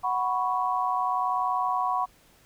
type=chord; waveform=sine; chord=F# suspended fourth; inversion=none; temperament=equal; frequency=740 / 987.8 / 1108.7 Hz; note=F#5 / B5 / C#6; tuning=0 / 0 / 0 cents; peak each=-28 dBFS; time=0.03-2.06 s; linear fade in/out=20 ms; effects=pink hiss -59 dBFS RMS until 2.45 s